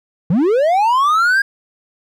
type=linear sweep; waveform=triangle; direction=up; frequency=146.83 to 1638 Hz; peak=-9 dBFS; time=0.3-1.42 s; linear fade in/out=5 ms; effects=none